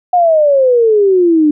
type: exponential sweep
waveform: sine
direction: down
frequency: 729 to 293.7 Hz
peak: -6 dBFS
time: 0.13-1.51 s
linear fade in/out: 5 ms
effects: none